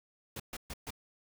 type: noise bursts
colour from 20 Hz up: pink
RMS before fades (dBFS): -41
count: 4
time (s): 0.36-0.906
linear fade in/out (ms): 5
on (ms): 39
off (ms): 130
effects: none